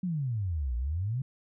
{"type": "exponential two-way sweep", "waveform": "sine", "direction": "down then up", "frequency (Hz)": [190.8, 57.4, 137.8], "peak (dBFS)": -28, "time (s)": [0.03, 1.22], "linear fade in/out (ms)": 5, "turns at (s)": 0.76, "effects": []}